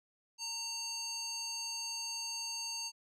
square tone with band-pass filter, 916 Hz, A#5, 31 cents flat, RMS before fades -40 dBFS, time 0.38-2.92 s, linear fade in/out 50 ms, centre 5500 Hz, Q 9.4, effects none

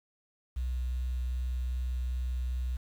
sine tone with vibrato, 62.5 Hz, B1, 21 cents sharp, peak -28 dBFS, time 0.56-2.77 s, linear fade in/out 10 ms, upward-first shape triangle, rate 2.6 Hz, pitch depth 10 cents each way, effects tanh soft clip ceiling -27 dBFS + 9-bit

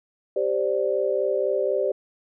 sine chord, G suspended fourth, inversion none, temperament equal, 392 / 523.3 / 587.3 Hz, G4 / C5 / D5, 0 / 0 / 0 cents, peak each -25 dBFS, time 0.36-1.92 s, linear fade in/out 5 ms, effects none

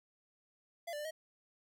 square tone with pitch steps, 679 / 589 / 596 / 633 Hz, F5 / D5 / D5 / D#5, -49 / +5 / +25 / +30 cents, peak -40 dBFS, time 0.87-1.11 s, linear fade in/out 10 ms, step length 60 ms, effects none

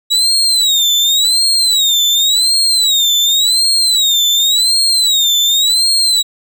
35% pulse tone with vibrato, 3868 Hz, B7, 37 cents flat, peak -8 dBFS, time 0.1-6.23 s, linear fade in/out 20 ms, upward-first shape sine, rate 0.9 Hz, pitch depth 160 cents each way, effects none

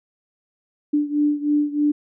sine beating tone pair, 293.7 / 296.9 Hz, D4 / D4, 0 / +19 cents, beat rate 3.2 Hz, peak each -19 / -22 dBFS, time 0.93-1.92 s, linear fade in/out 10 ms, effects none

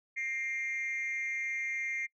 sine tone with amplitude modulation, 2111 Hz, C7, 15 cents sharp, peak -27 dBFS, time 0.16-2.07 s, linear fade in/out 20 ms, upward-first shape sine, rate 257 Hz, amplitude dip 85%, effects noise-tail reverb RT60 0.1 s tail -25 dB re dry + tanh soft clip ceiling -28 dBFS

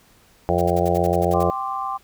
harmonic tone, 87.31 Hz, F2, in tune, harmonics 1 / 2 / 4 / 5 / 6 / 7 / 8 / 9, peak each -25 / -25 / -25 / -25 / -25 / -25 / -25 / -25 dBFS, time 0.49-1.5 s, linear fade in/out 0 ms
white noise bursts, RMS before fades -38 dBFS, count 10, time 0.58-1.433 s, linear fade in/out 5 ms, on 34 ms, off 57 ms
sine chord, G suspended fourth, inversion none, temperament equal, 784 / 1046.5 / 1174.7 Hz, G5 / C6 / D6, 0 / 0 / 0 cents, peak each -28 dBFS, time 1.33-1.98 s, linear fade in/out 20 ms
effects pink hiss -55 dBFS RMS until 2.03 s

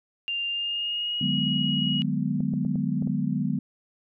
sine tone with pitch glide, 2794 to 2898 Hz, F7 to F#7, 0 to -37 cents, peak -26 dBFS, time 0.28-2.02 s, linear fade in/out 0 ms, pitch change +63 cents, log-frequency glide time 0.49-1.2 s
sine chord, G# half-diminished seventh, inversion second, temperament equal with one note detuned, 150.61 / 185 / 207.7 / 246.9 Hz, D3 / F#3 / G#3 / B3, +44 / 0 / 0 / 0 cents, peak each -29 dBFS, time 1.21-3.59 s, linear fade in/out 5 ms
clicks, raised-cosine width 2 ms, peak -27 dBFS, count 6, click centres 2.405 / 2.537 / 2.65 / 2.757 / 3.024 / 3.074 s
effects none

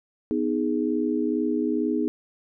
sine chord, G# minor, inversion first, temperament just, 249.2 / 311.5 / 415.3 Hz, B3 / D#4 / G#4, +16 / +2 / 0 cents, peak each -26 / -25 / -28 dBFS, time 0.31-2.08 s, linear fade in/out 0 ms, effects none

